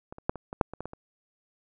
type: clicks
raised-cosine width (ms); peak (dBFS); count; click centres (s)
1; -26 / -29 / -10 / -24 / -22 / -6 / -24 / -21 / -22 / -27; 10; 0.125 / 0.184 / 0.295 / 0.357 / 0.529 / 0.612 / 0.736 / 0.806 / 0.856 / 0.934
effects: none